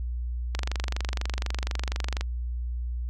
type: click train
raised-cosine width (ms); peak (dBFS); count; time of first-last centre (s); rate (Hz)
0.2; -13; 41; 0.55-2.21; 24.1
effects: added 60 Hz sine -28 dBFS peak until 3.09 s